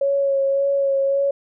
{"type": "tone with vibrato", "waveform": "sine", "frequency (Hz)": 552, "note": "C#5", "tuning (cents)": -7, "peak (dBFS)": -16, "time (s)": [0.01, 1.31], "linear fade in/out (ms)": 5, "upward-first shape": "sine", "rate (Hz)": 1.8, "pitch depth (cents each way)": 19, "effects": []}